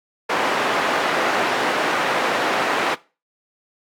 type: band-pass noise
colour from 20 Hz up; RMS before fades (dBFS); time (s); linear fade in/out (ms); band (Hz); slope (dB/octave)
white; -21; 0.29-2.95; 10; 320 to 1500; 12
effects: noise-tail reverb RT60 0.3 s tail -19 dB re dry + AAC 64 kbps